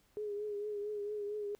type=tone with vibrato; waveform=sine; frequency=415.3 Hz; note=G#4; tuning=in tune; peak=-36 dBFS; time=0.17-1.55 s; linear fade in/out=0 ms; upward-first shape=triangle; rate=4.4 Hz; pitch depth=47 cents each way; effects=pink hiss -71 dBFS RMS until 1.59 s